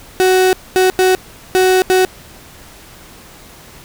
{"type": "tone bursts at uneven times", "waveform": "35% pulse", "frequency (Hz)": 372.4, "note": "F#4", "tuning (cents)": 11, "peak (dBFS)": -7, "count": 5, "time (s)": [[0.2, 0.53], [0.76, 0.9], [0.99, 1.15], [1.55, 1.82], [1.9, 2.05]], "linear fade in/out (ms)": 0, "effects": ["pink hiss -39 dBFS RMS until 3.84 s"]}